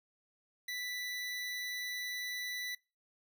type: tone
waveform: 25% pulse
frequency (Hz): 1978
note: B6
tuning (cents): +2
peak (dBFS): -34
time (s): 0.68-2.75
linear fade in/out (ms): 5
effects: noise-tail reverb RT60 0.3 s tail -24 dB re dry